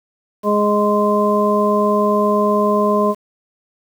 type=harmonic tone; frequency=207.7 Hz; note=G#3; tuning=in tune; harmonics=1 / 2 / 3 / 5; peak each=-18 / -18 / -18 / -18 dBFS; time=0.43-3.15 s; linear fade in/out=50 ms; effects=7-bit